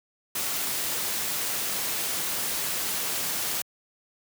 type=noise; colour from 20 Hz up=white; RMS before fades=-29 dBFS; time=0.35-3.62 s; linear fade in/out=5 ms; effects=high-pass 100 Hz 12 dB/octave